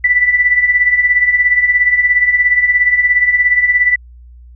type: tone with tremolo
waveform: sine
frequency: 1975.5 Hz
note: B6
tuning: in tune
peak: -5 dBFS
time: 0.04-3.96 s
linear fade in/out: 5 ms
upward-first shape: triangle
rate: 17 Hz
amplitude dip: 75%
effects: added 60 Hz sine -35 dBFS peak until 4.55 s